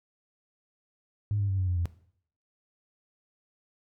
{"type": "tone with pitch steps", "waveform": "sine", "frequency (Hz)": [103.83, 100.06, 96.43, 92.93, 89.56, 86.31], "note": ["G#2", "G2", "G2", "F#2", "F2", "F2"], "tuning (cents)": [0, 36, -28, 8, 44, -20], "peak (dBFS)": -24, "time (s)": [1.31, 1.856], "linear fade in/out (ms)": 0, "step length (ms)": 91, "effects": ["noise-tail reverb RT60 0.6 s tail -17 dB re dry", "tanh soft clip ceiling -20 dBFS"]}